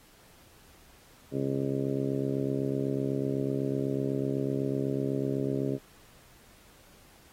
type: harmonic tone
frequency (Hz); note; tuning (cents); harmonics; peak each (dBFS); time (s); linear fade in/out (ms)
68; C#2; -33; 2 / 3 / 4 / 5 / 6 / 7 / 8 / 9; -33 / -39 / -32 / -37 / -33 / -43 / -42 / -41; 1.31-5.79; 50
effects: pink hiss -58 dBFS RMS until 7.32 s + AAC 48 kbps